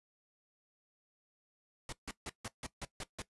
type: noise bursts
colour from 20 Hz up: pink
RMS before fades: -42 dBFS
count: 8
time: 1.89-3.22 s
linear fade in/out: 2 ms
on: 35 ms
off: 150 ms
effects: noise-tail reverb RT60 0.1 s tail -17 dB re dry + resampled to 24000 Hz